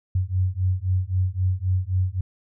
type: beating tone pair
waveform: sine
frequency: 90.9 / 94.7 Hz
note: F#2 / F#2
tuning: -30 / +41 cents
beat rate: 3.8 Hz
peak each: -23 dBFS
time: 0.15-2.21 s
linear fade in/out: 5 ms
effects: none